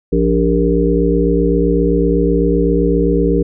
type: harmonic tone with a mistuned harmonic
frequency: 58.27 Hz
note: A#1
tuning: in tune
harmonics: 1 / 3 / 5 / 7 / 8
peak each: -17 / -17 / -17 / -17 / -17 dBFS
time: 0.12-3.43 s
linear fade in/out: 10 ms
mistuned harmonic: 7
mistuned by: -41 cents
effects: none